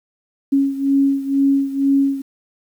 sine beating tone pair, 275.1 / 277.2 Hz, C#4 / C#4, -13 / 0 cents, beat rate 2.1 Hz, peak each -15 / -19 dBFS, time 0.52-2.22 s, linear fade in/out 10 ms, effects 8-bit

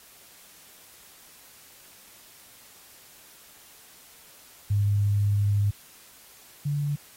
sine tone pair in turn, 101.9 / 144.78 Hz, G#2 / D3, -32 / -24 cents, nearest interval tritone, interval 608 cents, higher second, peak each -20 / -24 dBFS, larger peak first, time 4.7-5.71 / 6.65-6.96 s, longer first, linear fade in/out 10 ms, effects white hiss -52 dBFS RMS until 7.16 s + AAC 48 kbps

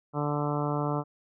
harmonic tone, 146.83 Hz, D3, in tune, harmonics 1 / 2 / 3 / 4 / 5 / 6 / 7 / 8 / 9, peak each -30 / -33 / -35 / -36 / -37 / -38 / -38 / -39 / -40 dBFS, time 0.13-1.04 s, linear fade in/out 50 ms, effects none

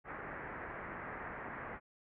white low-pass noise, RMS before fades -45 dBFS, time 0.04-1.8 s, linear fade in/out 50 ms, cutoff 2000 Hz, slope 48 dB/octave, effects none

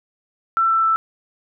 sine tone with pitch steps, 1340 / 1332.3 / 1324.6 Hz, E6 / E6 / E6, +28 / +18 / +8 cents, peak -14 dBFS, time 0.57-0.96 s, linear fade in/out 0 ms, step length 130 ms, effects none

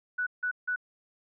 sine tone bursts, 1480 Hz, F#6, in tune, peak -27 dBFS, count 3, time 0.18-0.761 s, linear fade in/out 10 ms, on 87 ms, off 160 ms, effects none

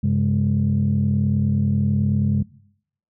sine tone cluster, 96.9 / 135.7 / 206 Hz, G2 / C#3 / G#3, -20 / -36 / -14 cents, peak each -20 dBFS, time 0.03-2.43 s, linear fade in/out 10 ms, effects noise-tail reverb RT60 0.7 s tail -21 dB re dry + tanh soft clip ceiling -10 dBFS

